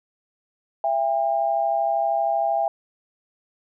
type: tone pair together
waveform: sine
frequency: 670 / 802.8 Hz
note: E5 / G5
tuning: +28 / +41 cents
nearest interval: minor third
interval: 313 cents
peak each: -22 / -22 dBFS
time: 0.84-2.68 s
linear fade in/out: 2 ms
effects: none